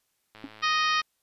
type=click train; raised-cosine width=0.3 ms; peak=-31 dBFS; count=73; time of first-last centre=0.35-1.017 s; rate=108 Hz
type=tone with exponential decay; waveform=triangle; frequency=277.2 Hz; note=C#4; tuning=in tune; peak=-29 dBFS; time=0.44-0.51 s; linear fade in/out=1 ms; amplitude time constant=15 ms
type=harmonic tone; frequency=622.3 Hz; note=D#5; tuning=in tune; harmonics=2 / 3 / 4 / 5 / 6 / 7 / 8 / 9; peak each=-25 / -29 / -31 / -33 / -35 / -36 / -37 / -38 dBFS; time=0.62-1.02 s; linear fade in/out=20 ms
effects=white hiss -74 dBFS RMS until 1.22 s + resampled to 32000 Hz